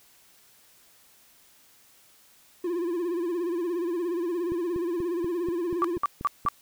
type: tone with vibrato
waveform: triangle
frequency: 346.2 Hz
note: F4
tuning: 15 cents flat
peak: -24 dBFS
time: 2.64-5.98 s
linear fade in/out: 5 ms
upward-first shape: sine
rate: 17 Hz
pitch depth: 87 cents each way
type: click train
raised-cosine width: 3 ms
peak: -24 dBFS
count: 9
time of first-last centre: 4.52-6.452 s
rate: 4.14 Hz
type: tone bursts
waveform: sine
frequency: 1159 Hz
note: D6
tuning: 23 cents flat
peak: -20 dBFS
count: 4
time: 5.82-6.486 s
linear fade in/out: 0 ms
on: 24 ms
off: 190 ms
effects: white hiss -58 dBFS RMS until 6.61 s